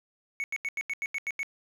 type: tone bursts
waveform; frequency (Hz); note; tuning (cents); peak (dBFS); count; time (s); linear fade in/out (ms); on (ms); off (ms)
triangle; 2217; C#7; 0; -27; 9; 0.4-1.431; 0; 39; 85
effects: none